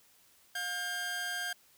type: tone pair together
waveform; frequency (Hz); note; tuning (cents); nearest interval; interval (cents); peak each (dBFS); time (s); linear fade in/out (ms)
sawtooth; 712.7 / 1600; F5 / G6; +35 / +35; octave + major second; 1400; -39 / -31; 0.55-1.53; 5
effects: white hiss -64 dBFS RMS until 1.77 s